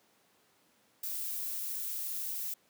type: noise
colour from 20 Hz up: violet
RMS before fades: -37 dBFS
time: 1.03-2.54 s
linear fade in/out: 5 ms
effects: pink hiss -68 dBFS RMS until 2.69 s + high-pass 200 Hz 12 dB/octave